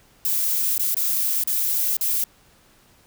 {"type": "noise with dropouts", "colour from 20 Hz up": "violet", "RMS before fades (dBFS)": -22, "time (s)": [0.25, 2.24], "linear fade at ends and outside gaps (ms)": 2, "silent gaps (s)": [[0.78, 0.794], [0.945, 0.967], [1.438, 1.474], [1.968, 2.01]], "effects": ["pink hiss -56 dBFS RMS until 3.06 s"]}